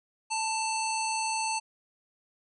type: harmonic tone with a mistuned harmonic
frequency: 886 Hz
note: A5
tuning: 12 cents sharp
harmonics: 1 / 3 / 5 / 7 / 9 / 10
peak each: -30 / -35 / -37 / -38 / -40 / -40 dBFS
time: 0.3-1.6 s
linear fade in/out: 20 ms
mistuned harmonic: 10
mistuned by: +15 cents
effects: none